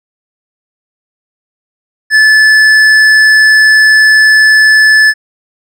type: tone with hard clipping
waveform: sine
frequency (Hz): 1736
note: A6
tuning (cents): -24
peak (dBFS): -4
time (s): 2.1-5.14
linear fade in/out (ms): 50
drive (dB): 8
effects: none